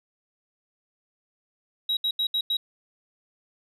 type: tone bursts at uneven times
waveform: sine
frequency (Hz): 3842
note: B7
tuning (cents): -48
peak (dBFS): -20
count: 5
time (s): 1.89-1.97 / 2.04-2.11 / 2.19-2.27 / 2.34-2.41 / 2.5-2.57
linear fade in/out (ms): 5
effects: tanh soft clip ceiling -21 dBFS